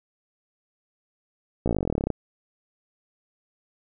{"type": "slowing click train", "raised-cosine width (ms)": 2, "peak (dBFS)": -11, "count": 20, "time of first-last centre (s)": [1.66, 2.103], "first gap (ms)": 16, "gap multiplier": 1.04, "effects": []}